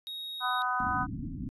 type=tone; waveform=triangle; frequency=3765 Hz; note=A#7; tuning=16 cents sharp; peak=-35 dBFS; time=0.07-0.62 s; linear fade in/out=0 ms
type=harmonic tone; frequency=250 Hz; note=B3; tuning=21 cents sharp; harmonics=3 / 4 / 5 / 6; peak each=-34 / -33 / -31 / -34 dBFS; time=0.4-1.07 s; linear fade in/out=50 ms
type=low-pass noise; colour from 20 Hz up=white; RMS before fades=-37 dBFS; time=0.8-1.49 s; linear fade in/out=0 ms; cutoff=300 Hz; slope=96 dB/octave
effects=resampled to 32000 Hz